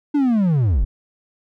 triangle linear sweep, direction down, 300.1 to 37 Hz, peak -12 dBFS, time 0.14-0.85 s, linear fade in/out 10 ms, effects none

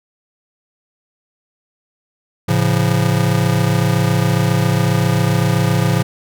square chord, A augmented, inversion none, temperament just, 110 / 137.5 / 171.88 Hz, A2 / C#3 / E#3, 0 / -14 / -27 cents, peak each -18 dBFS, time 2.48-6.03 s, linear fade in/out 10 ms, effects none

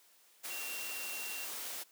sine tone in noise, 2746 Hz, F7, 30 cents flat, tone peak -43 dBFS, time 0.49-1.46 s, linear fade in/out 20 ms, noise white, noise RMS -42 dBFS, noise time 0.43-1.84 s, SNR -4 dB, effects white hiss -65 dBFS RMS until 1.91 s + high-pass 300 Hz 12 dB/octave

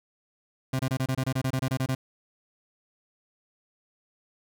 30% pulse tone bursts, 131.2 Hz, C3, 5 cents sharp, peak -22 dBFS, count 14, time 0.73-1.95 s, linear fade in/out 5 ms, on 63 ms, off 26 ms, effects none

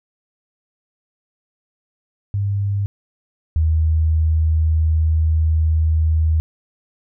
sine tone pair in turn, 100.1 / 79.3 Hz, G2 / D#2, +37 / +33 cents, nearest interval major third, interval 404 cents, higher first, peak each -17 / -13 dBFS, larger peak second, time 2.34-2.86 / 3.56-6.4 s, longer second, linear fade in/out 0 ms, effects none

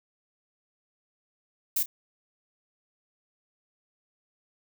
violet noise with echo, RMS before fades -26 dBFS, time 1.76-1.83 s, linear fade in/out 5 ms, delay 30 ms, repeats 1, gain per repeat -14 dB, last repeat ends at 1.86 s, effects none

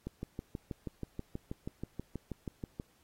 click train, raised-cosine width 3 ms, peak -25 dBFS, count 18, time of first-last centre 0.07-2.799 s, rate 6.23 Hz, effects pink hiss -69 dBFS RMS until 3.03 s + AAC 48 kbps

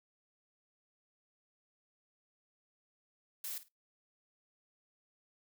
blue noise with echo, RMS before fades -41 dBFS, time 3.44-3.58 s, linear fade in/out 2 ms, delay 52 ms, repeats 2, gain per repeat -14 dB, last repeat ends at 3.684 s, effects noise-tail reverb RT60 0.2 s tail -23 dB re dry

